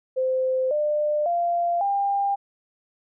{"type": "tone with pitch steps", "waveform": "sine", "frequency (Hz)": [518, 598.5, 691.4, 798.9], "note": ["C5", "D5", "F5", "G5"], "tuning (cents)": [-17, 33, -18, 33], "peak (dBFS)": -20, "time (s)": [0.16, 2.36], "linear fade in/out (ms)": 20, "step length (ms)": 550, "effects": []}